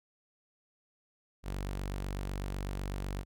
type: tone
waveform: sawtooth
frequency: 48 Hz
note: G1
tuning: 36 cents flat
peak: -31 dBFS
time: 1.43-3.25 s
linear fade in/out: 50 ms
effects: none

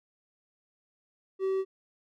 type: tone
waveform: triangle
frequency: 383 Hz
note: G4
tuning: 40 cents flat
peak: -24 dBFS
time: 1.39-1.65 s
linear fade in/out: 50 ms
effects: none

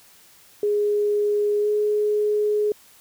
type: tone with pitch glide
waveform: sine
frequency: 414.7 to 419.8 Hz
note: G#4 to G#4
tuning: -3 to +19 cents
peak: -18 dBFS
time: 0.63-2.72 s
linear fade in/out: 2 ms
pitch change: +22 cents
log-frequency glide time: 1.6-1.68 s
effects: white hiss -52 dBFS RMS until 3 s

